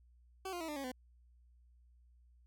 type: tone with pitch steps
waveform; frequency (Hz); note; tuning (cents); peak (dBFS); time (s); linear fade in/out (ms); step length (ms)
20% pulse; 380.5 / 350.9 / 323.7 / 298.5 / 275.3 / 254; F#4 / F4 / E4 / D4 / C#4 / B3; +48 / +8 / -31 / +28 / -12 / +49; -35; 0.45-0.918; 5; 78
effects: added 60 Hz sine -62 dBFS peak until 2.46 s